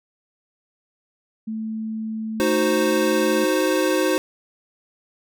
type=tone; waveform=sine; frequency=220 Hz; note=A3; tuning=in tune; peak=-25 dBFS; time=1.47-3.45 s; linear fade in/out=10 ms
type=chord; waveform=square; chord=C diminished; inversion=first; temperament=equal; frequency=311.1 / 370 / 523.3 Hz; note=Eb4 / Gb4 / C5; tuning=0 / 0 / 0 cents; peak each=-23 dBFS; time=2.4-4.18 s; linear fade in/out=0 ms
effects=none